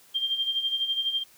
sine tone with tremolo, 3181 Hz, G7, 25 cents sharp, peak -22 dBFS, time 0.14-1.24 s, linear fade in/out 20 ms, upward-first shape sine, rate 12 Hz, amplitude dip 65%, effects white hiss -56 dBFS RMS until 1.37 s

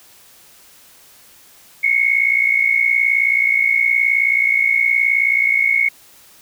sine tone pair together, 2158 / 2217 Hz, C#7 / C#7, -47 / 0 cents, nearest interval unison, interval 47 cents, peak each -16 / -15 dBFS, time 1.83-5.89 s, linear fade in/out 10 ms, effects white hiss -47 dBFS RMS until 6.41 s

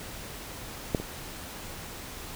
clicks, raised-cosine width 2 ms, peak -10 / -21 dBFS, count 2, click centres 0.948 / 1 s, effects pink hiss -41 dBFS RMS until 2.35 s

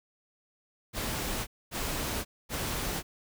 pink noise bursts, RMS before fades -33 dBFS, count 3, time 0.93-3.03 s, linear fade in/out 50 ms, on 540 ms, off 240 ms, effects none

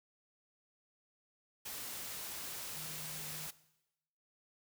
sine tone in noise, 155.56 Hz, D#3, in tune, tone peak -51 dBFS, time 2.76-3.47 s, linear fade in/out 10 ms, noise white, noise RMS -44 dBFS, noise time 1.65-3.51 s, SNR -10 dB, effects noise-tail reverb RT60 0.9 s tail -18 dB re dry

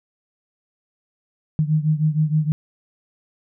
sine beating tone pair, 152.3 / 158.7 Hz, D#3 / D#3, -37 / +35 cents, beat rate 6.4 Hz, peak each -18 / -21 dBFS, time 1.59-2.52 s, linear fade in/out 0 ms, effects none

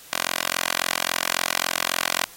10% pulse tone with high-pass filter, 43.65 Hz, F1, in tune, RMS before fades -26 dBFS, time 0.13-2.26 s, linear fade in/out 0 ms, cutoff 1100 Hz, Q 0.52, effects white hiss -46 dBFS RMS until 2.36 s + AAC 48 kbps

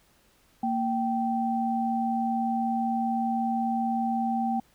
sine tone pair together, 231.3 / 778 Hz, A#3 / G5, -13 / -13 cents, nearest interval octave + major sixth, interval 2100 cents, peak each -27 dBFS, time 0.63-4.6 s, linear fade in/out 5 ms, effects pink hiss -63 dBFS RMS until 4.74 s

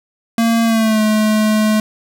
square tone with pitch glide, 229.2 to 215.1 Hz, A#3 to A3, -29 to -39 cents, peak -12 dBFS, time 0.38-1.8 s, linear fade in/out 2 ms, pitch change -110 cents, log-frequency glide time 0.64-1.01 s, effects none

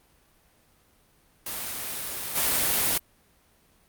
white noise with level steps, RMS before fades -33 / -24 dBFS, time 1.46-2.98 s, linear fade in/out 5 ms, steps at 2.35 s, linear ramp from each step 20 ms, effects pink hiss -62 dBFS RMS until 3.88 s + Opus 32 kbps

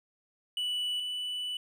triangle tone pair in turn, 2960 / 2973 Hz, F#7 / F#7, 0 / +8 cents, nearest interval unison, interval 8 cents, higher second, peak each -28 / -31 dBFS, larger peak first, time 0.57-1 / 1-1.57 s, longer second, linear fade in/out 2 ms, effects none

